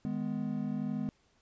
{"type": "chord", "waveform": "triangle", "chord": "G# minor", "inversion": "second", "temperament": "just", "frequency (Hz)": [155.74, 207.7, 249.2], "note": ["D#3", "G#3", "B3"], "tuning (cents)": [2, 0, 16], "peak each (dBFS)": [-37, -33, -34], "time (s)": [0.05, 1.09], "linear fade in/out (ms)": 0, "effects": ["pink hiss -70 dBFS RMS until 1.41 s", "resampled to 16000 Hz"]}